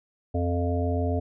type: harmonic tone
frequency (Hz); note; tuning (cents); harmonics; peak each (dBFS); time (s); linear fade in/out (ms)
87.31; F2; 0; 1 / 3 / 5 / 7 / 8; -25 / -30 / -32 / -33 / -34; 0.34-1.2; 10
effects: none